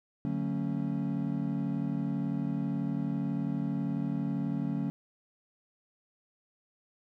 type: chord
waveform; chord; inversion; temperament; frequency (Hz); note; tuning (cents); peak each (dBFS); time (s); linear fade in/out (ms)
triangle; D major seventh; none; equal with one note detuned; 146.83 / 185 / 225 / 277.2; D3 / F#3 / A3 / C#4; 0 / 0 / +39 / 0; -33; 0.25-4.9; 0
effects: none